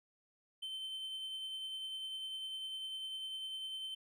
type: tone with tremolo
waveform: triangle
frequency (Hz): 3087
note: G7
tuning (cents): -27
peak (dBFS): -38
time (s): 0.62-3.95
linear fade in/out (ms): 10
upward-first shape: sine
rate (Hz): 10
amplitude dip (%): 25
effects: none